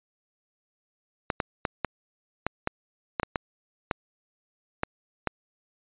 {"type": "clicks", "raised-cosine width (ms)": 0.5, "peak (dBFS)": -10, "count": 12, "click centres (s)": [1.302, 1.402, 1.652, 1.847, 2.466, 2.674, 3.198, 3.232, 3.358, 3.912, 4.834, 5.273], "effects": ["resampled to 8000 Hz"]}